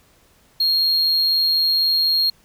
triangle tone, 4254 Hz, C8, 28 cents sharp, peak -14 dBFS, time 0.6-2.3 s, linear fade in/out 5 ms, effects pink hiss -56 dBFS RMS until 2.44 s

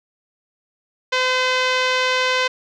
5% pulse tone with low-pass filter, 511 Hz, C5, 41 cents flat, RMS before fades -19 dBFS, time 1.12-2.48 s, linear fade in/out 10 ms, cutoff 3300 Hz, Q 0.64, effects none

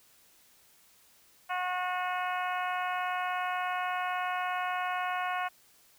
harmonic tone, 363.5 Hz, F#4, 31 cents flat, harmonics 2 / 3 / 4 / 5 / 6 / 7 / 8, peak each -33 / -35 / -37 / -42 / -43 / -42 / -47 dBFS, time 1.49-5.49 s, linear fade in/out 20 ms, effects white hiss -62 dBFS RMS until 5.98 s

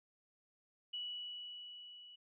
sine tone with level ramp, 2943 Hz, F#7, 10 cents flat, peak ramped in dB -39 to -54 dBFS, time 0.93-2.16 s, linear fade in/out 10 ms, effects none

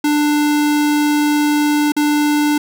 square tone with dropouts, 296.1 Hz, D4, 14 cents sharp, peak -13 dBFS, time 0.04-2.58 s, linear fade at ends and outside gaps 5 ms, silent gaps 1.921-1.965 s, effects none

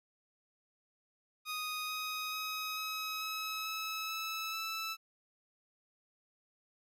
15% pulse tone with pitch steps, 1244.5 / 1254.6 / 1264.8 / 1275.1 / 1285.4 / 1295.9 / 1306.4 / 1317 Hz, D#6 / D#6 / D#6 / D#6 / E6 / E6 / E6 / E6, 0 / +14 / +28 / +42 / -44 / -30 / -16 / -2 cents, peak -30 dBFS, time 1.45-4.97 s, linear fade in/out 50 ms, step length 440 ms, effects none

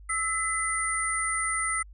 sine tone cluster, 1306 / 2017 / 9090 Hz, E6 / B6 / C#9, -17 / +36 / +42 cents, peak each -30 dBFS, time 0.09-1.83 s, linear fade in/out 10 ms, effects added 50 Hz sine -45 dBFS peak until 1.93 s

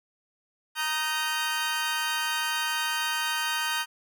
20% pulse chord, Eb major, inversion second, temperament equal with one note detuned, 932.3 / 1244.5 / 1543.7 Hz, Bb5 / Eb6 / G6, 0 / 0 / -27 cents, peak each -26 / -28 / -25 dBFS, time 0.75-3.86 s, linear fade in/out 50 ms, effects none

